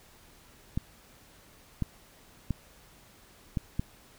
clicks, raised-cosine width 5 ms, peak -16 dBFS, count 5, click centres 0.775 / 1.823 / 2.507 / 3.572 / 3.795 s, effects pink hiss -57 dBFS RMS until 4.18 s

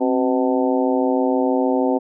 harmonic tone with a mistuned harmonic, 126.4 Hz, B2, 41 cents sharp, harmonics 2 / 3 / 4 / 5 / 6 / 7, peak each -19 / -23 / -22 / -26 / -27 / -27 dBFS, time 0-1.99 s, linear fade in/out 20 ms, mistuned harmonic 2, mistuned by +85 cents, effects none

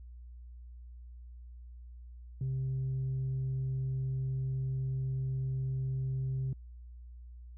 sine tone, 131.9 Hz, C3, 14 cents sharp, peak -29 dBFS, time 2.41-6.53 s, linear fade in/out 2 ms, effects tanh soft clip ceiling -29 dBFS + added 60 Hz sine -46 dBFS peak until 7.57 s

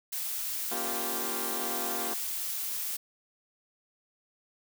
blue noise, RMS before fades -34 dBFS, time 0.12-2.97 s, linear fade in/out 10 ms
15% pulse chord, G half-diminished seventh, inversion first, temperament equal, 233.1 / 277.2 / 349.2 / 392 Hz, Bb3 / Db4 / F4 / G4, 0 / 0 / 0 / 0 cents, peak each -34 / -38 / -33 / -33 dBFS, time 0.71-2.14 s, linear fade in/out 5 ms
effects none

